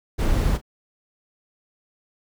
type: noise with echo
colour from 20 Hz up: brown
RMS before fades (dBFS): -20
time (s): 0.18-0.58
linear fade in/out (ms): 20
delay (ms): 35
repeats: 1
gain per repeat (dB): -15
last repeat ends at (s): 0.615
effects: none